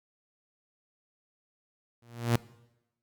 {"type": "tone with exponential growth", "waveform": "sawtooth", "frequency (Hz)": 118.1, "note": "A#2", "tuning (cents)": 23, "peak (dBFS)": -16, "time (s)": [2.02, 2.36], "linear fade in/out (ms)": 5, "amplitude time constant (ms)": 72, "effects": ["noise-tail reverb RT60 0.9 s tail -20 dB re dry", "Opus 48 kbps"]}